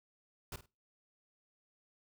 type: noise with echo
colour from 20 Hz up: pink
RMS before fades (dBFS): -43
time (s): 0.52-0.56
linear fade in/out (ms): 2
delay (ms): 50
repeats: 2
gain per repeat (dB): -13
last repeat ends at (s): 0.66
effects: noise-tail reverb RT60 0.3 s tail -24 dB re dry

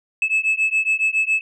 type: beating tone pair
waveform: sine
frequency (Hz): 2600 / 2607.2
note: E7 / E7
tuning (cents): -24 / -20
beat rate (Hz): 7.2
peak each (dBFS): -18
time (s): 0.22-1.41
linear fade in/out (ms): 2
effects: tanh soft clip ceiling -13 dBFS

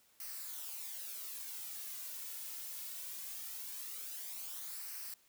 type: noise with flanger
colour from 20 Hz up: blue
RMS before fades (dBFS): -45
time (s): 0.2-5.14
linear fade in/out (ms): 2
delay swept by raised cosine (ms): 0.28 to 2.58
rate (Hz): 0.21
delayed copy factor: -0.55
effects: white hiss -69 dBFS RMS until 5.28 s

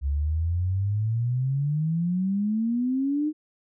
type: exponential sweep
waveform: sine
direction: up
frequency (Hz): 67.7 to 311.1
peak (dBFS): -22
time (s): 0.01-3.33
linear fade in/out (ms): 50
effects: none

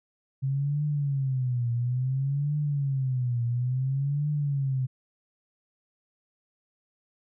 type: tone with vibrato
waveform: sine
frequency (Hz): 132.9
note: C3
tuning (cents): +27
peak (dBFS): -24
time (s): 0.42-4.87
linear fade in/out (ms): 20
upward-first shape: triangle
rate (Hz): 0.58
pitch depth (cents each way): 210
effects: none

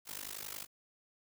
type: noise with amplitude modulation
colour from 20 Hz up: white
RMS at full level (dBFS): -40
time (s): 0.05-0.67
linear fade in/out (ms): 50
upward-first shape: sine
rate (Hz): 50.9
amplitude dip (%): 95
effects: none

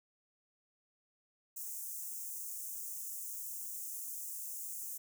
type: high-pass noise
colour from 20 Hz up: white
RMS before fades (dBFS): -43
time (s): 1.56-4.98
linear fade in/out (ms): 10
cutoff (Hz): 6300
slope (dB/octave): 48
effects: none

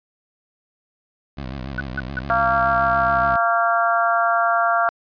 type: tone with vibrato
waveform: 15% pulse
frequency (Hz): 65.9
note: C2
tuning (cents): +13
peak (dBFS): -22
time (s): 1.37-3.37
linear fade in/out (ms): 10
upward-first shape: sine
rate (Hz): 7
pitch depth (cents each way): 140
type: tone bursts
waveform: sine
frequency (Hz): 1486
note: F#6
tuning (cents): +7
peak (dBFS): -21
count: 3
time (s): 1.78-2.192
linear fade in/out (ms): 2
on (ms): 24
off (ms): 170
type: harmonic tone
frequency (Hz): 230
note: A#3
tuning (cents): -23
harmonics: 3 / 4 / 5 / 6 / 7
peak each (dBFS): -19 / -28 / -23 / -20 / -28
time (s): 2.3-4.89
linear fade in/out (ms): 0
effects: resampled to 11025 Hz

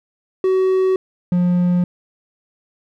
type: tone pair in turn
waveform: triangle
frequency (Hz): 376.4 / 177.64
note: F#4 / F3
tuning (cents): +30 / +30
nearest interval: octave + minor second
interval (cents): 1300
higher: first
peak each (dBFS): -11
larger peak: neither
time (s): 0.44-0.96 / 1.32-1.84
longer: neither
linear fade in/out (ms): 2
effects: none

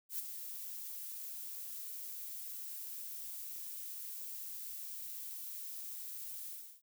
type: noise with ADSR envelope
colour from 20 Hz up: violet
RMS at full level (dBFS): -37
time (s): 0.09-6.82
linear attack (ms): 100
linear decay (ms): 15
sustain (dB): -8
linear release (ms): 340
effects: none

